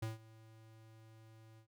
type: tone with ADSR envelope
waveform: square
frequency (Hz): 111.1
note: A2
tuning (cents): +17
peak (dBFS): -37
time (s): 0.02-1.67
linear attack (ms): 8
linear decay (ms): 150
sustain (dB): -21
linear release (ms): 89
effects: none